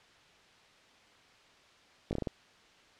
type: slowing click train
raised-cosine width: 2 ms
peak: -20 dBFS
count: 6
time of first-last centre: 2.11-2.272 s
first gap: 19 ms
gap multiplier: 1.27
effects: white hiss -60 dBFS RMS until 2.99 s + low-pass 4000 Hz 12 dB/octave